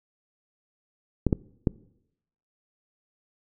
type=clicks; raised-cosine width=3 ms; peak=-8 dBFS; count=3; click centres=1.267 / 1.328 / 1.672 s; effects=noise-tail reverb RT60 0.8 s tail -22 dB re dry